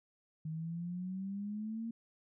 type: exponential sweep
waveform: sine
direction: up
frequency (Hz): 155.56 to 231.7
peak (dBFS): -37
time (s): 0.45-1.91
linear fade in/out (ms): 5
effects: none